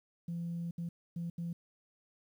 sine tone bursts at uneven times, 170 Hz, F3, 46 cents flat, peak -34 dBFS, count 4, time 0.28-0.71 / 0.78-0.89 / 1.16-1.3 / 1.38-1.53 s, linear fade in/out 5 ms, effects tanh soft clip ceiling -32 dBFS + 11-bit

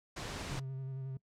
pink noise, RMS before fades -41 dBFS, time 0.16-0.6 s, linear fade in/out 10 ms
triangle tone with vibrato, 133.1 Hz, C3, 30 cents sharp, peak -36 dBFS, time 0.51-1.17 s, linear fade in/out 2 ms, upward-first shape square, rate 11 Hz, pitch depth 20 cents each way
effects noise-tail reverb RT60 0.1 s tail -22 dB re dry + low-pass 7000 Hz 12 dB/octave

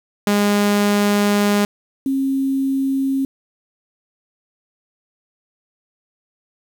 sawtooth / sine tone pair in turn, 204.9 / 270 Hz, G#3 / C#4, -23 / -45 cents, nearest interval perfect fourth, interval 478 cents, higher second, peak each -10 / -16 dBFS, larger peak first, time 0.27-1.65 / 2.06-3.25 s, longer first, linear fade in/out 2 ms, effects 7-bit

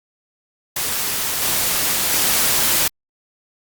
white noise with level steps, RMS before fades -22 / -19 / -17 dBFS, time 0.76-2.88 s, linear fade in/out 5 ms, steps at 1.42 / 2.12 s, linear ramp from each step 5 ms, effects Opus 48 kbps

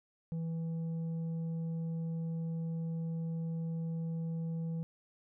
sine tone with tanh clipping, 164.2 Hz, E3, 6 cents flat, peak -35 dBFS, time 0.32-4.83 s, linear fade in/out 0 ms, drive 5 dB, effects none

